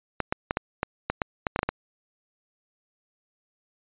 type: clicks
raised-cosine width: 0.5 ms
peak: -9 dBFS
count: 12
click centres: 0.203 / 0.325 / 0.509 / 0.571 / 0.831 / 1.1 / 1.218 / 1.468 / 1.561 / 1.591 / 1.631 / 1.69 s
effects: resampled to 8000 Hz